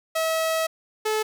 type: tone pair in turn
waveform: sawtooth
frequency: 645 / 432.4 Hz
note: E5 / A4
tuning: -38 / -30 cents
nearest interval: perfect fifth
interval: 692 cents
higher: first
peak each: -18 dBFS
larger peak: neither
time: 0.15-0.67 / 1.05-1.23 s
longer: first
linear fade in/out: 10 ms
effects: none